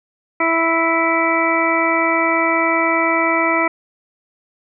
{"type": "harmonic tone", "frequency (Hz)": 329.6, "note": "E4", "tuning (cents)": 0, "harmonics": [1, 2, 3, 4, 6, 7], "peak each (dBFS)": [-21, -21, -21, -21, -21, -21], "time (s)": [0.4, 3.68], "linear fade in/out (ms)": 5, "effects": []}